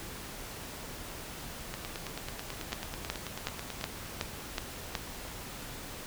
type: two click trains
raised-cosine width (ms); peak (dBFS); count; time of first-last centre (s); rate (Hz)
0.2; -20 / -14; 20 / 7; 1.74-3.812 / 2.73-4.952; 9.17 / 2.7
effects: pink hiss -43 dBFS RMS until 6.06 s